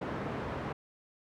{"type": "band-pass noise", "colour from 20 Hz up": "pink", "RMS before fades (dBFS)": -37, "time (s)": [0.01, 0.73], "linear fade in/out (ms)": 10, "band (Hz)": [110, 1400], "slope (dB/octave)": 12, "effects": []}